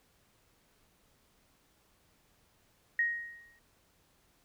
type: tone with exponential decay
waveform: sine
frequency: 1876 Hz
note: A#6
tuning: 11 cents sharp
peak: -24 dBFS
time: 2.99-3.59 s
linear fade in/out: 2 ms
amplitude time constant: 130 ms
effects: pink hiss -69 dBFS RMS until 4.44 s